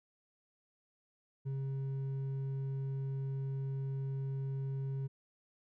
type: tone with hard clipping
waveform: sine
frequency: 135.4 Hz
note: C#3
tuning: 40 cents flat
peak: -36 dBFS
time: 1.45-5.08 s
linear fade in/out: 20 ms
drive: 4 dB
effects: none